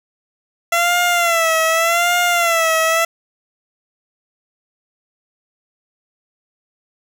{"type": "tone with vibrato", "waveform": "15% pulse", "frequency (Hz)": 675, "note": "E5", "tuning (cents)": 41, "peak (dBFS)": -7, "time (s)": [0.72, 3.05], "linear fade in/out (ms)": 5, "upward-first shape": "sine", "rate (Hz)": 0.85, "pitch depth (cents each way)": 81, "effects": []}